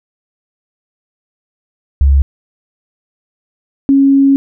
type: tone pair in turn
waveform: sine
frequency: 69.1 / 274.7 Hz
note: C#2 / C#4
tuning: -5 / -16 cents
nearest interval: 2 octaves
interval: 2389 cents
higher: second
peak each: -5 dBFS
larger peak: neither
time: 2.01-2.22 / 3.89-4.36 s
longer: second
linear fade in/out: 0 ms
effects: none